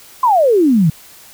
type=exponential sweep; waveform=sine; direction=down; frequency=1064 to 148.1 Hz; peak=-8 dBFS; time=0.23-0.9 s; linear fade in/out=5 ms; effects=white hiss -41 dBFS RMS until 1.33 s